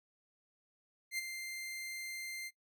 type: tone with ADSR envelope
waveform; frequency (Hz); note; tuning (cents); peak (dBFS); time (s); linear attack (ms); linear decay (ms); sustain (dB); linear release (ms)
sawtooth; 2093; C7; 0; -30; 1.11-2.51; 73; 18; -8; 43
effects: noise-tail reverb RT60 0.1 s tail -19 dB re dry